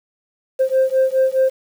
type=beating tone pair; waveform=sine; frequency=523.3 / 528.1 Hz; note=C5 / C5; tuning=0 / +16 cents; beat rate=4.8 Hz; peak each=-15 dBFS; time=0.59-1.5 s; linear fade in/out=20 ms; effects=tanh soft clip ceiling -9 dBFS + 7-bit